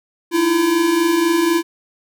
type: tone pair together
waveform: square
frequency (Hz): 313.8 / 337.8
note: D#4 / E4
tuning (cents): +15 / +42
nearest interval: minor second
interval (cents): 127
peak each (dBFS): -22 / -15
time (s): 0.31-1.63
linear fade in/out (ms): 50
effects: none